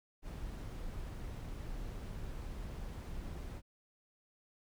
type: noise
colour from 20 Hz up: brown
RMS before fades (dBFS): -43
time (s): 0.22-3.62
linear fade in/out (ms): 50
effects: none